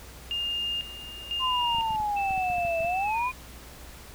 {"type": "tone with tremolo", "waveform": "sine", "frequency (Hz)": 2818, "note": "F7", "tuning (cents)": 15, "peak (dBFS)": -27, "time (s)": [0.31, 1.96], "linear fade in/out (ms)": 0, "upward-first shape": "square", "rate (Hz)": 1, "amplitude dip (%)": 75}
{"type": "exponential two-way sweep", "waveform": "sine", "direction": "down then up", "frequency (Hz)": [1046.5, 654, 1046.5], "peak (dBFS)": -25, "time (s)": [1.39, 3.32], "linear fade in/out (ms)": 50, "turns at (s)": 2.81}
{"type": "clicks", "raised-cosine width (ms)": 5, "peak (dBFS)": -29, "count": 12, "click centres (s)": [1.748, 1.785, 1.907, 1.949, 2.002, 2.308, 2.378, 2.501, 2.583, 2.651, 2.806, 2.848]}
{"type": "tone with pitch glide", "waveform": "sine", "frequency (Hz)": [2637, 2446], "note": ["E7", "D#7"], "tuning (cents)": [0, -30], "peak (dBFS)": -32, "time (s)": [2.16, 3.32], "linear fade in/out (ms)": 10, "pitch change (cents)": -130, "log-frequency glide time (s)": [3.04, 3.19]}
{"effects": ["added 60 Hz sine -47 dBFS peak until 4.14 s", "pink hiss -47 dBFS RMS until 4.14 s"]}